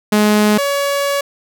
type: tone pair in turn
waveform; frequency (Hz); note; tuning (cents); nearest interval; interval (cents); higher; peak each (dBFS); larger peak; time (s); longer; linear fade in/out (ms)
sawtooth; 210.6 / 563.9; G#3 / C#5; +24 / +30; octave + perfect fourth; 1706; second; -6 / -11; first; 0.12-0.58 / 0.58-1.21; second; 5
effects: none